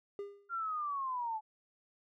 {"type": "tone with exponential decay", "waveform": "triangle", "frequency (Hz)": 403.6, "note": "G#4", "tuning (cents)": -49, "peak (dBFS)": -34, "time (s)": [0.19, 0.55], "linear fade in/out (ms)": 1, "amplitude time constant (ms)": 77}
{"type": "linear sweep", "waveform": "sine", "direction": "down", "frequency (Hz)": [1396.9, 849], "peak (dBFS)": -34, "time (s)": [0.49, 1.41], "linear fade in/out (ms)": 50}
{"effects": []}